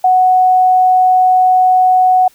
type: tone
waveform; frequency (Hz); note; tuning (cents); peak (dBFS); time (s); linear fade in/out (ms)
sine; 740; F#5; 0; -6; 0.04-2.28; 5
effects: white hiss -49 dBFS RMS until 2.34 s